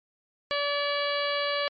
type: harmonic tone with a mistuned harmonic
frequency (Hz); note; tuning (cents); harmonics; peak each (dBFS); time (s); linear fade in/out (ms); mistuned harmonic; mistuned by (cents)
575; D5; -37; 1 / 2 / 3 / 4 / 5 / 6 / 7 / 8; -29 / -32 / -34 / -35 / -36 / -37 / -37 / -38; 0.51-1.68; 0; 6; -51
effects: MP3 32 kbps